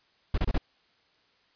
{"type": "noise bursts", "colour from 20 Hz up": "brown", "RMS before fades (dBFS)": -24, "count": 4, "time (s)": [0.34, 0.58], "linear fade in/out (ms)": 5, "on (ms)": 39, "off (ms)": 28, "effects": ["white hiss -66 dBFS RMS until 1.55 s", "resampled to 11025 Hz"]}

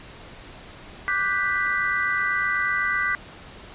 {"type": "chord", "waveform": "sine", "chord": "G major seventh", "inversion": "second", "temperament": "equal", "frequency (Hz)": [1174.7, 1480, 1568, 1975.5], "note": ["D6", "F#6", "G6", "B6"], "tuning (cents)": [0, 0, 0, 0], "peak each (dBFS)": [-28, -28, -28, -24], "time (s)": [1.08, 3.15], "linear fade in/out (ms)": 0, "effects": ["pink hiss -43 dBFS RMS until 3.74 s", "resampled to 8000 Hz"]}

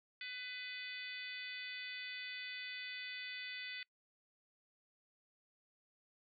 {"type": "harmonic tone", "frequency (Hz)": 500, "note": "B4", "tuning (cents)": 21, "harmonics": [3, 4, 5, 6, 7, 8, 9], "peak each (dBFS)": [-53, -47, -50, -56, -51, -60, -54], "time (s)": [0.21, 3.83], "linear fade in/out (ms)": 2, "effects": ["noise-tail reverb RT60 0.1 s tail -25 dB re dry"]}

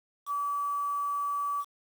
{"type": "tone with quantisation", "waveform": "sine", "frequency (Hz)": 1148, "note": "D6", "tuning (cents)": -40, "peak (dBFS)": -28, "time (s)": [0.26, 1.65], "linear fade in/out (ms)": 50, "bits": 8, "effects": []}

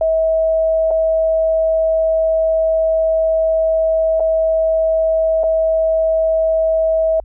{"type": "tone with dropouts", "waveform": "sine", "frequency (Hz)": 644, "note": "E5", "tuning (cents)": -41, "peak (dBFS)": -12, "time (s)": [0.01, 7.2], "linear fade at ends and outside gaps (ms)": 2, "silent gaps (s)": [[0.907, 0.911], [4.198, 4.204], [5.434, 5.439]], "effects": ["added 50 Hz sine -34 dBFS peak until 7.24 s"]}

